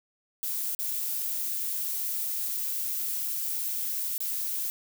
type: noise with dropouts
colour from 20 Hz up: violet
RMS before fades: -31 dBFS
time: 0.43-4.7 s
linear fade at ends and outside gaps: 0 ms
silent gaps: 0.749-0.79 / 4.179-4.204 s
effects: none